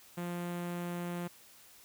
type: tone with notch filter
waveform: sawtooth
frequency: 174.61 Hz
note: F3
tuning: in tune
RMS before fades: -38 dBFS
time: 0.17-1.28 s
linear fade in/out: 10 ms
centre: 5000 Hz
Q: 0.91
effects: white hiss -58 dBFS RMS until 1.84 s